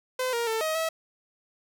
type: tone with pitch steps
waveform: sawtooth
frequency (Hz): 511 / 469.3 / 445.9 / 631 / 647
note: C5 / A#4 / A4 / D#5 / E5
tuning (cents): -41 / +12 / +23 / +24 / -32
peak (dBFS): -22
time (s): 0.19-0.89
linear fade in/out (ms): 5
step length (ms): 140
effects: none